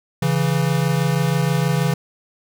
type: tone pair together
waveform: square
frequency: 138.8 / 165.06 Hz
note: C#3 / E3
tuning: +3 / +3 cents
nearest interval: minor third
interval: 300 cents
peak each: -20 dBFS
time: 0.22-1.94 s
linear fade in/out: 5 ms
effects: none